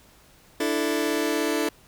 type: chord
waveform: sawtooth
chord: D suspended second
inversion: none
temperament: just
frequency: 293.7 / 330.4 / 440.5 Hz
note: D4 / E4 / A4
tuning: 0 / +4 / +2 cents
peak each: -23 dBFS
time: 0.6-1.69 s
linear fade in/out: 5 ms
effects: pink hiss -55 dBFS RMS until 1.87 s